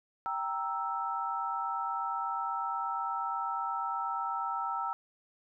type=chord; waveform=sine; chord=E diminished; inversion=first; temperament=equal; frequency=784 / 932.3 / 1318.5 Hz; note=G5 / Bb5 / E6; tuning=0 / 0 / 0 cents; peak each=-37 / -36 / -34 dBFS; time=0.26-4.93 s; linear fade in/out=0 ms; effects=none